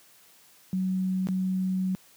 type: tone with dropouts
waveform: sine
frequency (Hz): 187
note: F#3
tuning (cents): +19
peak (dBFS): -24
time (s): 0.73-1.95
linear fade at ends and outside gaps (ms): 0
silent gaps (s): 1.271-1.287
effects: white hiss -57 dBFS RMS until 2.16 s + high-pass 100 Hz 12 dB/octave